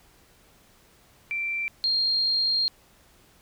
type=tone pair in turn; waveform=sine; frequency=2349 / 4215 Hz; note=D7 / C8; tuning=0 / +12 cents; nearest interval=minor seventh; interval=1012 cents; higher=second; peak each=-26 / -21 dBFS; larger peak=second; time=1.31-1.68 / 1.84-2.68 s; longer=second; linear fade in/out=0 ms; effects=pink hiss -58 dBFS RMS until 3.41 s